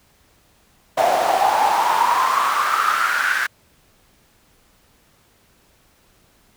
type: noise with high-pass filter sweep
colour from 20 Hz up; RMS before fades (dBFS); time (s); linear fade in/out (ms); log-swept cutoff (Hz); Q
brown; -18; 0.97-3.47; 10; 670 to 1600; 8.3
effects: pink hiss -57 dBFS RMS until 6.56 s